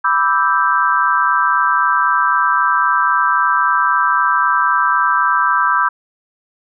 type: chord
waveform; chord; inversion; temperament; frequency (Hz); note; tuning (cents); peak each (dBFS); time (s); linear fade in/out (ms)
sine; E minor seventh; second; equal; 987.8 / 1174.7 / 1318.5 / 1568; B5 / D6 / E6 / G6; 0 / 0 / 0 / 0; -17; 0.04-5.89; 10
effects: none